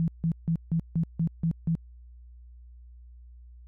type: tone bursts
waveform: sine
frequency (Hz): 164.81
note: E3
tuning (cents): 0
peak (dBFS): -22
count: 8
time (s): 0-1.752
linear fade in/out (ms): 0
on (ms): 79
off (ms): 160
effects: added 60 Hz sine -46 dBFS peak until 3.67 s